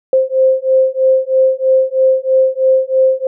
sine beating tone pair, 523 / 526.1 Hz, C5 / C5, -1 / +9 cents, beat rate 3.1 Hz, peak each -12 dBFS, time 0.13-3.27 s, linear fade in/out 2 ms, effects none

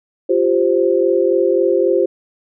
sine chord, F suspended second, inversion none, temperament just, 349.2 / 392.9 / 523.8 Hz, F4 / G4 / C5, 0 / +4 / +2 cents, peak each -16 dBFS, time 0.29-2.06 s, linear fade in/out 10 ms, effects none

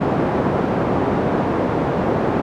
pink band-pass noise, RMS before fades -19 dBFS, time 0-2.42 s, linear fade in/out 20 ms, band 160 to 840 Hz, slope 12 dB/octave, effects none

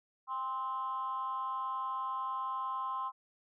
sine tone with amplitude modulation, 1046.5 Hz, C6, in tune, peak -29 dBFS, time 0.27-3.12 s, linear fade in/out 50 ms, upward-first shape sine, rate 249 Hz, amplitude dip 85%, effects tanh soft clip ceiling -27 dBFS

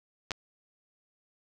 clicks, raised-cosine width 0.2 ms, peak -15 dBFS, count 2, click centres 0.308 / 0.317 s, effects none

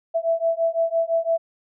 sine beating tone pair, 659.3 / 665.2 Hz, E5 / E5, 0 / +16 cents, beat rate 5.9 Hz, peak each -22 dBFS, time 0.14-1.38 s, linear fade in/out 20 ms, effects none

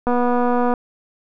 click train, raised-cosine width 1 ms, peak -7 dBFS, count 164, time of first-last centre 0.07-0.738 s, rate 244 Hz, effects none

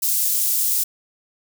white high-pass noise, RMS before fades -20 dBFS, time 0.02-0.84 s, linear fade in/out 10 ms, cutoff 7300 Hz, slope 12 dB/octave, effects none

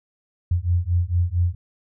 sine beating tone pair, 85.6 / 90 Hz, F2 / F#2, -34 / -47 cents, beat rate 4.4 Hz, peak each -21 dBFS, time 0.51-1.55 s, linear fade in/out 5 ms, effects none

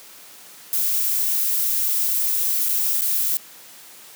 violet noise with dropouts, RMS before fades -21 dBFS, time 0.73-3.37 s, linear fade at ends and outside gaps 0 ms, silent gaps 2.686-2.691 / 3.01-3.018 s, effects white hiss -44 dBFS RMS until 4.15 s + high-pass 150 Hz 12 dB/octave

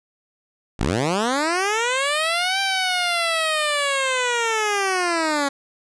10% pulse linear two-way sweep, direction up then down, 42.46 to 787 to 274.9 Hz, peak -11 dBFS, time 0.79-5.49 s, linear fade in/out 10 ms, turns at 2.6 s, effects resampled to 22050 Hz

